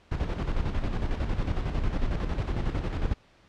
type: noise with tremolo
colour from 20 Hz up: brown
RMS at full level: -26 dBFS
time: 0.11-3.14 s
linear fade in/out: 10 ms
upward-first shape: square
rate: 11 Hz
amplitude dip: 50%
effects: pink hiss -59 dBFS RMS until 3.48 s + low-pass 4000 Hz 12 dB/octave